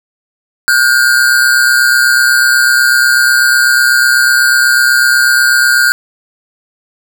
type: tone pair together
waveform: square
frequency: 1439.9 / 1568 Hz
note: F#6 / G6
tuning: -48 / 0 cents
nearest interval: minor second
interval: 148 cents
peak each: -10 dBFS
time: 0.68-5.92 s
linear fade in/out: 0 ms
effects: none